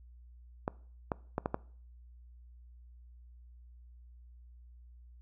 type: clicks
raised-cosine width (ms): 1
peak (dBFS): -17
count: 5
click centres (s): 0.679 / 1.118 / 1.381 / 1.459 / 1.544
effects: noise-tail reverb RT60 0.5 s tail -22 dB re dry + added 60 Hz sine -52 dBFS peak until 5.21 s